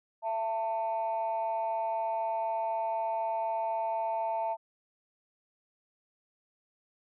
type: tone pair together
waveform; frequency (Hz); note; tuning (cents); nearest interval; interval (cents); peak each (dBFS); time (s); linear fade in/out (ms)
sine; 669 / 893; E5 / A5; +25 / +25; perfect fourth; 500; -31 / -30; 0.22-4.57; 50
effects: tanh soft clip ceiling -24 dBFS